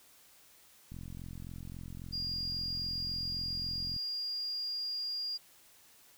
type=click train; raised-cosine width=5 ms; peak=-33 dBFS; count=134; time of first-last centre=0.92-3.963 s; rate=43.7 Hz
type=tone; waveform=sine; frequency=4821 Hz; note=D8; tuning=45 cents sharp; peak=-34 dBFS; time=2.12-5.38 s; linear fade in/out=20 ms
effects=white hiss -61 dBFS RMS until 6.17 s